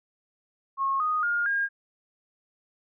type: tone with pitch steps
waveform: sine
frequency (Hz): 1087 / 1241.4 / 1417.8 / 1619.3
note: C#6 / D#6 / F6 / G#6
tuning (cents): -34 / -4 / +26 / -44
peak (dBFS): -23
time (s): 0.77-1.69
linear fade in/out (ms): 50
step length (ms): 230
effects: none